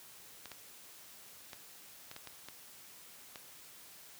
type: clicks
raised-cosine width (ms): 0.2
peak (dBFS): -28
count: 8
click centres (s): 0.457 / 0.517 / 1.532 / 2.114 / 2.164 / 2.273 / 2.486 / 3.358
effects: white hiss -55 dBFS RMS until 4.19 s + high-pass 60 Hz 12 dB/octave